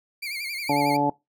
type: tone with vibrato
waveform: 30% pulse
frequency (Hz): 2250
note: C#7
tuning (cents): +25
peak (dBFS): -27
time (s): 0.22-0.97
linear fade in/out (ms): 10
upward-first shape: sine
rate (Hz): 11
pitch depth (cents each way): 110
type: harmonic tone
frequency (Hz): 143.9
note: D3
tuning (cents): -35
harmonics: 1 / 2 / 3 / 4 / 5 / 6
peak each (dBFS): -31 / -24 / -32 / -28 / -30 / -23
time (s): 0.69-1.1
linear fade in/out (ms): 5
effects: noise-tail reverb RT60 0.2 s tail -22 dB re dry